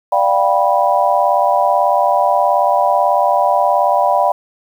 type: chord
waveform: sine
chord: G dominant seventh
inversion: second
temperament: just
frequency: 588 / 705.6 / 784 / 980 Hz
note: D5 / F5 / G5 / B5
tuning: +2 / +18 / 0 / -14 cents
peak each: -16 dBFS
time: 0.12-4.32 s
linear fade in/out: 5 ms
effects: 7-bit